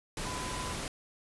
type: tone in noise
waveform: sine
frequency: 1005 Hz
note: B5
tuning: 30 cents sharp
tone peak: -40 dBFS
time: 0.25-0.73 s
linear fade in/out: 2 ms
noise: pink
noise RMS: -37 dBFS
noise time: 0.17-0.88 s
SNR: -6 dB
effects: resampled to 24000 Hz